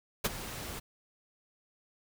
pink noise with ADSR envelope, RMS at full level -26 dBFS, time 0.24-0.8 s, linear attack 12 ms, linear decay 28 ms, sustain -15 dB, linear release 15 ms, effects none

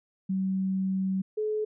sine tone pair in turn, 190.3 / 428.2 Hz, F#3 / A4, +49 / -47 cents, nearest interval octave + major second, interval 1404 cents, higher second, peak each -25 / -26 dBFS, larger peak first, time 0.29-1.22 / 1.37-1.65 s, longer first, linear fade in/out 10 ms, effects none

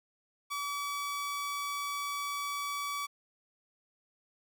sawtooth tone, 1144 Hz, D6, 46 cents flat, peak -30 dBFS, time 0.5-3.07 s, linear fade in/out 20 ms, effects none

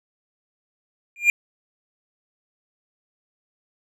triangle tone with exponential growth, 2400 Hz, D7, 37 cents sharp, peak -7 dBFS, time 1.16-1.3 s, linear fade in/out 1 ms, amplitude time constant 30 ms, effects none

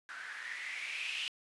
violet noise with low-pass filter sweep, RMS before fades -41 dBFS, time 0.09-1.28 s, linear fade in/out 0 ms, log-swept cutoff 1500 to 2900 Hz, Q 6.9, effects resampled to 24000 Hz

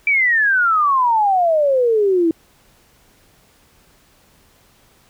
sine exponential sweep, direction down, 2349 to 320 Hz, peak -12 dBFS, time 0.07-2.31 s, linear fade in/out 2 ms, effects pink hiss -54 dBFS RMS until 5.09 s

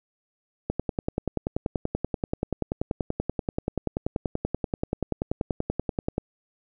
click train, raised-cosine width 2 ms, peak -12 dBFS, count 58, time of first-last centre 0.7-6.181 s, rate 10.4 Hz, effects none

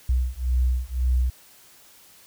sine beating tone pair, 61.74 / 63.64 Hz, B1 / C2, 0 / -47 cents, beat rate 1.9 Hz, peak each -23 dBFS, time 0.09-1.3 s, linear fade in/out 5 ms, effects white hiss -52 dBFS RMS until 2.26 s

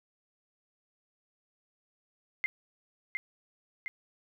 sine tone with echo, 2093 Hz, C7, in tune, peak -26 dBFS, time 2.44-2.46 s, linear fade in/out 0 ms, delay 710 ms, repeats 2, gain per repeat -4 dB, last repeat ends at 3.88 s, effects none

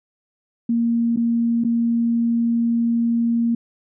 sine tone with dropouts, 233.1 Hz, A#3, in tune, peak -16 dBFS, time 0.69-3.55 s, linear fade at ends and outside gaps 5 ms, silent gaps 1.162-1.171 / 1.639-1.647 s, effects none

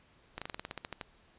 slowing click train, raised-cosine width 0.3 ms, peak -22 dBFS, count 12, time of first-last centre 0.38-1.012 s, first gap 36 ms, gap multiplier 1.09, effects pink hiss -64 dBFS RMS until 1.38 s + resampled to 8000 Hz

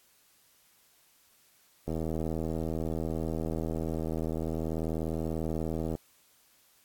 click train, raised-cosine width 2 ms, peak -20 dBFS, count 328, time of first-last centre 1.88-5.952 s, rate 80.3 Hz, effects white hiss -64 dBFS RMS until 6.84 s + AAC 64 kbps

